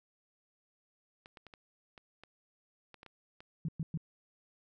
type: clicks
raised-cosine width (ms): 0.3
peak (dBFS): -35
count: 10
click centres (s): 1.259 / 1.372 / 1.467 / 1.538 / 1.978 / 2.236 / 2.943 / 3.031 / 3.063 / 3.405
type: tone bursts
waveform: sine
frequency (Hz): 160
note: D#3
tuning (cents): +49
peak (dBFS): -32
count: 3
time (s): 3.65-3.975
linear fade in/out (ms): 2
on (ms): 35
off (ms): 110
effects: none